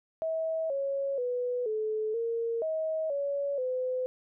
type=tone with pitch steps; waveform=sine; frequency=645 / 552 / 493.1 / 432.8 / 461.7 / 635 / 564 / 509 Hz; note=E5 / C#5 / B4 / A4 / A#4 / D#5 / C#5 / C5; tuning=-38 / -7 / -3 / -29 / -17 / +35 / +30 / -48 cents; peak=-28 dBFS; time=0.22-4.06 s; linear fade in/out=0 ms; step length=480 ms; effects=none